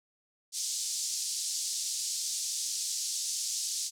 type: band-pass noise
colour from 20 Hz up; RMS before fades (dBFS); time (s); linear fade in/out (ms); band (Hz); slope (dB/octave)
pink; -34; 0.52-3.91; 50; 4900 to 8600; 24
effects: none